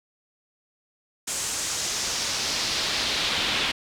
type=noise with band-pass filter sweep; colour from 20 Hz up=brown; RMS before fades=-27 dBFS; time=1.27-3.72 s; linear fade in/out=10 ms; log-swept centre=7900 to 3300 Hz; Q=1.9; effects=none